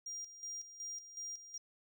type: tone with tremolo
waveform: triangle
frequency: 5700 Hz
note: F8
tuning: 34 cents sharp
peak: -40 dBFS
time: 0.06-1.58 s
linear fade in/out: 5 ms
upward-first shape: square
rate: 2.7 Hz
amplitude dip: 70%
effects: none